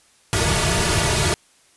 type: noise with comb filter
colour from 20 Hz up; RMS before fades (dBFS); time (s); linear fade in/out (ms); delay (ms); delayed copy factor
pink; -19; 0.33-1.34; 0; 3.8; -1
effects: white hiss -56 dBFS RMS until 1.76 s + resampled to 24000 Hz